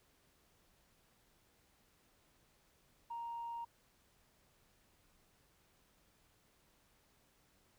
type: tone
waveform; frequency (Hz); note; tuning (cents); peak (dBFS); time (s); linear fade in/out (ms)
sine; 934; A#5; +3; -40; 3.1-3.65; 10
effects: tanh soft clip ceiling -37 dBFS + pink hiss -72 dBFS RMS until 7.78 s